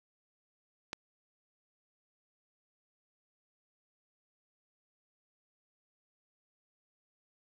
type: click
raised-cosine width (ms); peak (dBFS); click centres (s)
0.2; -19; 0.931
effects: none